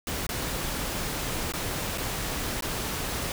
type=noise with dropouts; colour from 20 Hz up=pink; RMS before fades=-31 dBFS; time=0.07-3.32 s; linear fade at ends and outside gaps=1 ms; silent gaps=0.267-0.291 / 1.521-1.537 / 1.976-1.981 / 2.608-2.623 s; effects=none